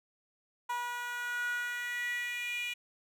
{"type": "tone with high-pass filter sweep", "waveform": "10% pulse", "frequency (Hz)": 484.3, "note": "B4", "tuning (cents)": -34, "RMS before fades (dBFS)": -36, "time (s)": [0.69, 2.74], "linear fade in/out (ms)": 10, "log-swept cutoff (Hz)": [1000, 2600], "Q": 6.4, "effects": []}